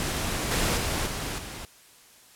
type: noise with level steps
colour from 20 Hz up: pink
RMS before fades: -29 / -25 / -28 / -32 / -38 dBFS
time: 0-1.65 s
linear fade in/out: 0 ms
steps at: 0.51 / 0.77 / 1.06 / 1.38 s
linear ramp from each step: 5 ms
effects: white hiss -54 dBFS RMS until 2.35 s + low-pass 12000 Hz 12 dB/octave